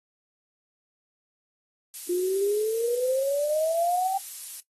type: noise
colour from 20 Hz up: violet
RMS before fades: -34 dBFS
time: 1.94-4.6 s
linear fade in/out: 0 ms
type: exponential sweep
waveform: sine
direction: up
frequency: 349.2 to 784 Hz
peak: -22 dBFS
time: 2.09-4.18 s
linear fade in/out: 10 ms
effects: noise-tail reverb RT60 0.1 s tail -17 dB re dry + AAC 32 kbps